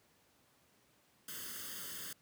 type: noise with comb filter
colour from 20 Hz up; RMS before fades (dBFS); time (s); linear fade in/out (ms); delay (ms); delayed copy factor
white; -45; 1.28-2.13; 5; 0.62; +0.9
effects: pink hiss -70 dBFS RMS until 2.21 s + high-pass 100 Hz 12 dB/octave